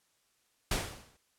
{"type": "noise with exponential decay", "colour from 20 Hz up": "pink", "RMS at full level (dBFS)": -28, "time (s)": [0.71, 1.17], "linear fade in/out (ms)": 5, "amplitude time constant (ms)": 100, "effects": ["white hiss -73 dBFS RMS until 1.38 s", "low-pass 11000 Hz 12 dB/octave"]}